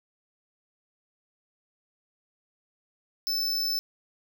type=tone; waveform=square; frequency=5274 Hz; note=E8; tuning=in tune; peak=-26 dBFS; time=3.27-3.79 s; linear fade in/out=0 ms; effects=none